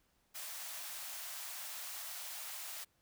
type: high-pass noise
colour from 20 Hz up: white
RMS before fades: -45 dBFS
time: 0.34-2.85 s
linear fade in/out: 20 ms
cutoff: 600 Hz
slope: 48 dB/octave
effects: pink hiss -75 dBFS RMS until 3.01 s